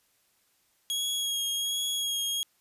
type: tone with vibrato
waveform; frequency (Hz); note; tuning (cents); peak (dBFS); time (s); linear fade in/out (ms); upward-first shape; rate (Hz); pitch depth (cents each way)
sawtooth; 3300; G#7; -12; -25; 0.9-2.43; 0; sine; 1.3; 21
effects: white hiss -69 dBFS RMS until 2.6 s + resampled to 32000 Hz